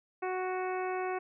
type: harmonic tone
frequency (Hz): 370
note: F#4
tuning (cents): 0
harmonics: 1 / 2 / 3 / 4 / 5 / 6 / 7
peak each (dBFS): -34 / -36 / -41 / -44 / -47 / -46 / -49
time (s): 0.22-1.19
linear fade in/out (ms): 10
effects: none